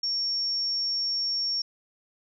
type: tone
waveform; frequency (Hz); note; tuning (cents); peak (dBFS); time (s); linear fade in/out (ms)
sine; 5500; F8; -27; -25; 0.03-1.62; 5
effects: none